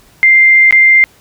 sine tone with dropouts, 2095 Hz, C7, 2 cents sharp, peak -3 dBFS, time 0.23-1.04 s, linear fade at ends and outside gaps 0 ms, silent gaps 0.709-0.725 s, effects pink hiss -46 dBFS RMS until 1.2 s

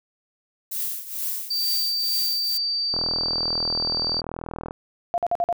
violet noise with tremolo, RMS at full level -26 dBFS, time 0.71-2.58 s, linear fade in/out 10 ms, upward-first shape triangle, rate 2.2 Hz, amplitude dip 80%
sine tone, 4636 Hz, D8, 23 cents flat, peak -22 dBFS, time 1.5-4.21 s, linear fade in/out 10 ms
click train, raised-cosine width 1 ms, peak -17 dBFS, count 73, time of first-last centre 2.94-4.709 s, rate 40.7 Hz
sine tone bursts, 694 Hz, F5, 11 cents flat, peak -19 dBFS, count 5, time 5.14-5.527 s, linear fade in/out 0 ms, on 39 ms, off 48 ms
effects none

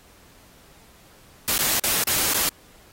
white noise with dropouts, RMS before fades -22 dBFS, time 1.48-2.49 s, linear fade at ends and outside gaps 0 ms, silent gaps 1.58-1.59 / 1.796-1.838 / 2.037-2.073 / 2.336-2.344 s, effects pink hiss -53 dBFS RMS until 2.92 s + AAC 48 kbps

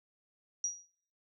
sine tone with exponential decay, 5760 Hz, F#8, 47 cents flat, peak -27 dBFS, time 0.64-0.87 s, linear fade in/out 2 ms, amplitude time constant 49 ms, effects noise-tail reverb RT60 0.6 s tail -22 dB re dry

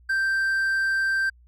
triangle tone, 1568 Hz, G6, in tune, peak -19 dBFS, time 0.09-1.3 s, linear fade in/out 10 ms, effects added 60 Hz sine -51 dBFS peak until 1.47 s

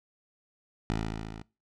10% pulse tone with level ramp, 54.5 Hz, A1, 16 cents flat, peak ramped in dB -19 to -34 dBFS, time 0.9-1.42 s, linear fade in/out 0 ms, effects noise-tail reverb RT60 0.3 s tail -23 dB re dry + low-pass 6000 Hz 12 dB/octave

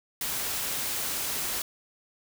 white noise, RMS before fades -31 dBFS, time 0.21-1.62 s, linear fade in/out 2 ms, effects none

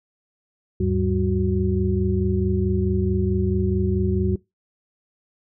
sine tone cluster, 76.7 / 101.3 / 192.8 / 369.2 Hz, D#2 / G#2 / G3 / F#4, -24 / -43 / -28 / -4 cents, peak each -24 dBFS, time 0.8-4.36 s, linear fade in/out 5 ms, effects noise-tail reverb RT60 0.2 s tail -22 dB re dry

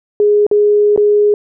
sine tone with dropouts, 415.3 Hz, G#4, in tune, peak -7 dBFS, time 0.2-1.34 s, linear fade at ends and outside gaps 1 ms, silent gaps 0.466-0.513 / 0.962-0.976 s, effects none

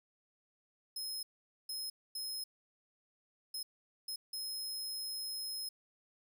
sawtooth tone bursts at uneven times, 5140 Hz, E8, 45 cents flat, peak -36 dBFS, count 6, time 0.96-1.23 / 1.69-1.9 / 2.15-2.44 / 3.54-3.63 / 4.08-4.16 / 4.33-5.69 s, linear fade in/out 5 ms, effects none

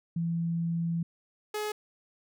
sine / sawtooth tone pair in turn, 167.8 / 422.8 Hz, E3 / G#4, +31 / +31 cents, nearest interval octave + major third, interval 1600 cents, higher second, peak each -27 dBFS, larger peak neither, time 0.16-1.03 / 1.54-1.72 s, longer first, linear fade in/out 5 ms, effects none

